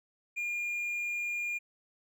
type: tone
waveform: triangle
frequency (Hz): 2415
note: D7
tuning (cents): +48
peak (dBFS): -30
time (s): 0.36-1.59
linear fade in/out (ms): 20
effects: none